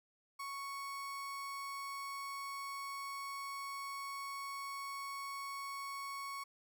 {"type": "tone", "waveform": "35% pulse", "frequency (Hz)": 1108.7, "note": "C#6", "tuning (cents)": 0, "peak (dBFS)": -40, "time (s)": [0.39, 6.44], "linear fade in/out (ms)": 10, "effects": []}